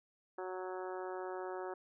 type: harmonic tone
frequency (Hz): 185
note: F#3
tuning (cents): 0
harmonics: 2 / 3 / 4 / 5 / 6 / 7 / 8 / 9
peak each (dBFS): -42 / -47 / -47 / -49 / -54 / -52 / -56 / -56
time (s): 0.38-1.74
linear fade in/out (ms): 5
effects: none